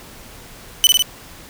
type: tone with echo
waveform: sawtooth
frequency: 3000 Hz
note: F#7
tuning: 23 cents sharp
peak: -4 dBFS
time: 0.84-0.87 s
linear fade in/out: 0 ms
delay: 51 ms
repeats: 3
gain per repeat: -2 dB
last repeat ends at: 1.023 s
effects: pink hiss -40 dBFS RMS until 1.49 s